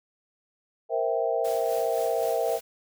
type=chord; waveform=sine; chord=C dominant seventh; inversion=third; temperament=equal; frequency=466.2 / 523.3 / 659.3 / 784 Hz; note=Bb4 / C5 / E5 / G5; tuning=0 / 0 / 0 / 0 cents; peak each=-28 / -30 / -27 / -32 dBFS; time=0.89-2.6 s; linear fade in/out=50 ms
type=noise with tremolo; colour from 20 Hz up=white; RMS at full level=-41 dBFS; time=1.44-2.61 s; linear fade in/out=10 ms; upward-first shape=sine; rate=3.9 Hz; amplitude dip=45%
effects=none